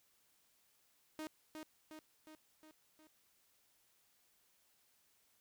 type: tone with echo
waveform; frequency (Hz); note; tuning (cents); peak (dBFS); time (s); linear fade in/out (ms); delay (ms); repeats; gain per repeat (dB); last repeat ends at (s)
sawtooth; 311.1; D#4; 0; -39; 1.19-1.27; 0; 360; 5; -4; 3.07
effects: white hiss -74 dBFS RMS until 5.4 s